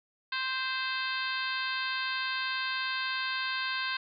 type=harmonic tone with a mistuned harmonic; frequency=523.3 Hz; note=C5; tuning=in tune; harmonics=2 / 3 / 4 / 5 / 6 / 7 / 8 / 9; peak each=-37 / -34 / -41 / -38 / -42 / -40 / -40 / -44 dBFS; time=0.32-3.97 s; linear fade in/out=5 ms; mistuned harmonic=4; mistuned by=-27 cents; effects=none